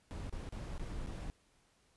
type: noise with dropouts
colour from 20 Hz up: brown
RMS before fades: -42 dBFS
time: 0.11-1.3 s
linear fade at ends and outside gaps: 0 ms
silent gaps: 0.296-0.326 / 0.49-0.524 / 0.78-0.796 / 1.062-1.071 s
effects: pink hiss -71 dBFS RMS until 1.96 s + resampled to 24000 Hz

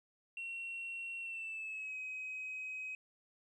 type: tone with pitch glide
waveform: sine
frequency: 2728 to 2531 Hz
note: F7 to D#7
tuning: -41 to +29 cents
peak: -39 dBFS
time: 0.37-2.95 s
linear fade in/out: 2 ms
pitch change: -130 cents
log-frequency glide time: 1.2-1.97 s
effects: tanh soft clip ceiling -37 dBFS + 13-bit

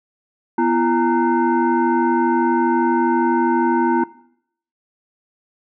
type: tone with frequency modulation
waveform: sine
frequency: 338.7 Hz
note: E4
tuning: 47 cents sharp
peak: -14 dBFS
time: 0.58-4.04 s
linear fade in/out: 5 ms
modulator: 585 Hz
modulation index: 1.3
effects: noise-tail reverb RT60 0.7 s tail -20 dB re dry

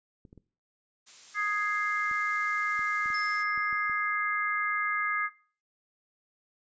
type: clicks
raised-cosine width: 3 ms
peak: -38 dBFS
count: 10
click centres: 0.252 / 0.329 / 0.377 / 2.113 / 2.793 / 3.059 / 3.103 / 3.577 / 3.728 / 3.897 s
type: noise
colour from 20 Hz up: blue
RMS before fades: -46 dBFS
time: 1.06-3.44 s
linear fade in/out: 20 ms
type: chord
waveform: sine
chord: Ab major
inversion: second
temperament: equal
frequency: 1244.5 / 1661.2 / 2093 Hz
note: Eb6 / Ab6 / C7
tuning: 0 / 0 / 0 cents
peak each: -31 dBFS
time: 1.34-5.3 s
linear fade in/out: 50 ms
type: tone with exponential decay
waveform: sine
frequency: 5250 Hz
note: E8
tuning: 8 cents flat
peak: -36 dBFS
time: 3.14-4.16 s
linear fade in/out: 5 ms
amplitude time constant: 220 ms
effects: noise-tail reverb RT60 0.4 s tail -19 dB re dry + resampled to 16000 Hz

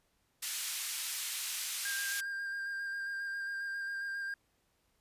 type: band-pass noise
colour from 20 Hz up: white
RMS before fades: -38 dBFS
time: 0.42-2.21 s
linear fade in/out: 10 ms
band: 1900 to 12000 Hz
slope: 12 dB/octave
type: tone with vibrato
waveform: triangle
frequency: 1600 Hz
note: G6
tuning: 35 cents sharp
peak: -34 dBFS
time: 1.85-4.34 s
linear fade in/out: 2 ms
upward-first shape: square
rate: 7.4 Hz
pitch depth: 15 cents each way
effects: pink hiss -75 dBFS RMS until 5 s + resampled to 32000 Hz

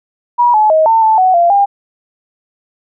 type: tone with pitch steps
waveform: sine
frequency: 964 / 856 / 631 / 900 / 878 / 745 / 689 / 802 Hz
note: B5 / A5 / D#5 / A5 / A5 / F#5 / F5 / G5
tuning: -42 / -48 / +24 / +39 / -4 / +12 / -24 / +39 cents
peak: -6 dBFS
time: 0.38-1.66 s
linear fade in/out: 20 ms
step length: 160 ms
effects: none

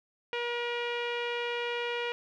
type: tone with low-pass filter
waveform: sawtooth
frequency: 477.8 Hz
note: A#4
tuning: 43 cents sharp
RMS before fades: -33 dBFS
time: 0.33-2.12 s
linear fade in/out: 0 ms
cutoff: 2700 Hz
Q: 3.2
effects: none

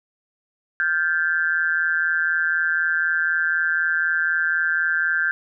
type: tone with amplitude modulation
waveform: sine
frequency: 1568 Hz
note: G6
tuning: in tune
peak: -14 dBFS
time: 0.8-5.31 s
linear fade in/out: 0 ms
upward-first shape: sine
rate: 164 Hz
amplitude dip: 95%
effects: none

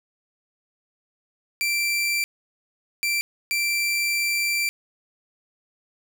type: tone bursts at uneven times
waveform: sawtooth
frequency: 2349 Hz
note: D7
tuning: in tune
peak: -18 dBFS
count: 3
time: 1.61-2.24 / 3.03-3.21 / 3.51-4.69 s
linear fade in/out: 0 ms
effects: none

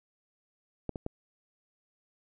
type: clicks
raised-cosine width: 2 ms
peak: -19 / -23 / -20 dBFS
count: 3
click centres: 0.893 / 0.958 / 1.064 s
effects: none

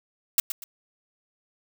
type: noise with echo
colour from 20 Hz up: blue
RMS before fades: -19 dBFS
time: 0.38-0.4 s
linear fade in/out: 2 ms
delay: 120 ms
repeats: 2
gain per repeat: -10 dB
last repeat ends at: 0.64 s
effects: none

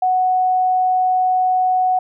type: tone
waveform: sine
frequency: 740 Hz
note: F#5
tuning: in tune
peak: -13 dBFS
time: 0.02-1.99 s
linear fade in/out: 5 ms
effects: none

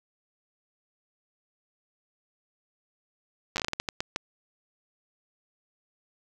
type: slowing click train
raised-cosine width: 0.2 ms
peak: -11 dBFS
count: 12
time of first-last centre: 3.56-4.161 s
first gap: 9 ms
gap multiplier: 1.33
effects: none

